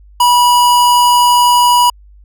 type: tone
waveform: square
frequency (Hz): 974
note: B5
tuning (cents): -24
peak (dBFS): -7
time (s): 0.2-1.9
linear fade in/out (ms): 5
effects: added 50 Hz sine -38 dBFS peak until 2.24 s